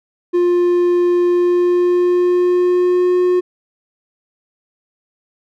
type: tone with pitch glide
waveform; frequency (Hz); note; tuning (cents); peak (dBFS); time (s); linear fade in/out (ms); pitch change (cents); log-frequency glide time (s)
triangle; 352.4 to 360.6; F4 to F#4; +16 to -45; -9; 0.33-3.41; 20; +39; 1.27-3.24
effects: none